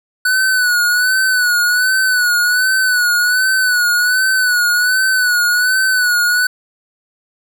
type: tone with vibrato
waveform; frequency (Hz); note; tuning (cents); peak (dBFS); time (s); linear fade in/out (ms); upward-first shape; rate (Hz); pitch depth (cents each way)
square; 1485; F#6; +6; -12; 0.25-6.47; 5; sine; 1.3; 57
effects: none